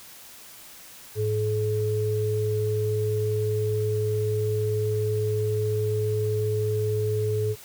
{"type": "tone pair together", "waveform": "sine", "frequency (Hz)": [106.9, 427.6], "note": ["A2", "A4"], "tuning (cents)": [-49, -49], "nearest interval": "2 octaves", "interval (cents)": 2400, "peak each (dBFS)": -25, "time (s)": [1.15, 7.56], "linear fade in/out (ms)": 50, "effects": ["white hiss -46 dBFS RMS until 7.64 s"]}